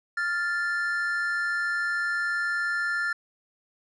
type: tone pair together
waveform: triangle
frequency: 1396.9 / 1756.7 Hz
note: F6 / A6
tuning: 0 / -3 cents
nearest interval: major third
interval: 397 cents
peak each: -26 dBFS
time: 0.17-3.13 s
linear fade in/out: 5 ms
effects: resampled to 22050 Hz

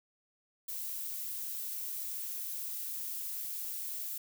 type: noise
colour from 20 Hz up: violet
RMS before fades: -39 dBFS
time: 0.68-4.18 s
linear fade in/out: 5 ms
effects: none

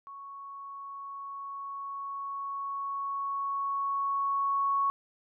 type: tone with level ramp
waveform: sine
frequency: 1109 Hz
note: C#6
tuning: in tune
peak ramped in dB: -42 to -24 dBFS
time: 0.07-4.9 s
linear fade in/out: 0 ms
effects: none

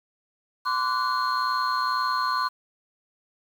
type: tone cluster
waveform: sine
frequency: 1029 / 1151 / 1481 / 4223 Hz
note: C6 / D6 / F#6 / C8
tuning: -29 / -35 / +1 / +15 cents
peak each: -25 / -26 / -30 / -32 dBFS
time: 0.65-2.49 s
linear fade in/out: 20 ms
effects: tanh soft clip ceiling -15 dBFS + 8-bit

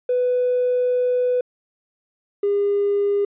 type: tone pair in turn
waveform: triangle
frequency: 497.1 / 404.9 Hz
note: B4 / G#4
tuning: +11 / -44 cents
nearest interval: major third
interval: 355 cents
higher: first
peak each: -13 dBFS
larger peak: neither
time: 0.09-1.41 / 2.43-3.25 s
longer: first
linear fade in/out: 5 ms
effects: tanh soft clip ceiling -14 dBFS + resampled to 8000 Hz

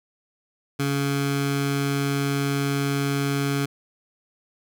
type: tone with notch filter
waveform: 15% pulse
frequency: 140 Hz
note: C#3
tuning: 18 cents sharp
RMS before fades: -24 dBFS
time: 0.79-3.66 s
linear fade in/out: 10 ms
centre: 560 Hz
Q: 1.7
effects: none

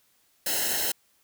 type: noise with comb filter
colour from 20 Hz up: white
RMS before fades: -27 dBFS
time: 0.46-0.92 s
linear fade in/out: 5 ms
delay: 0.85 ms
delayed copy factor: -0.9
effects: white hiss -66 dBFS RMS until 1.23 s

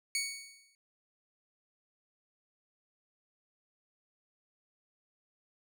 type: tone with exponential decay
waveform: 15% pulse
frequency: 2234 Hz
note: C#7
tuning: 13 cents sharp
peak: -22 dBFS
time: 0.15-0.75 s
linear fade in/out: 1 ms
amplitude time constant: 130 ms
effects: none

